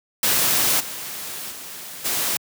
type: noise with level steps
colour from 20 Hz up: white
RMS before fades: -19 / -32 / -36 / -23 dBFS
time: 0.23-2.37 s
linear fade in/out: 2 ms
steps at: 0.79 / 1.5 / 2.04 s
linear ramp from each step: 20 ms
effects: high-pass 100 Hz 12 dB/octave